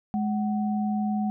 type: tone pair together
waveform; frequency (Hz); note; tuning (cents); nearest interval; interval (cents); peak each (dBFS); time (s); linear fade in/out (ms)
sine; 209.9 / 748; G#3 / F#5; +19 / +19; octave + minor seventh; 2200; -24 / -32; 0.14-1.3; 0
effects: none